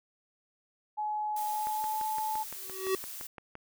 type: tone with pitch glide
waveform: sine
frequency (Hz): 848 to 865.8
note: G#5 to A5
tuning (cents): +36 to -28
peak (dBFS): -30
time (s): 0.97-2.44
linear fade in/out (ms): 20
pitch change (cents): +36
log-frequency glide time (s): 1.5-1.97
type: noise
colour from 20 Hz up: blue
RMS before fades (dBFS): -42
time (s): 1.36-3.27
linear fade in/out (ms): 5
type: click train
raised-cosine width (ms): 0.5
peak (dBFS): -28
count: 12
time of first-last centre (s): 1.67-3.554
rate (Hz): 5.84
type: tone with exponential growth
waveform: square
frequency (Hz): 380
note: F#4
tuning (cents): +46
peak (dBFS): -25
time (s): 2.56-2.95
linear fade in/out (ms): 2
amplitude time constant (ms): 84
effects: none